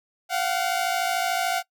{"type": "tone pair together", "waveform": "sawtooth", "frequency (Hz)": [698.5, 752], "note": ["F5", "F#5"], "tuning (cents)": [0, 28], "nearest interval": "minor second", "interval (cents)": 128, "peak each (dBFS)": -22, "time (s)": [0.29, 1.63], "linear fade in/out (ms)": 50, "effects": ["noise-tail reverb RT60 0.1 s tail -22 dB re dry"]}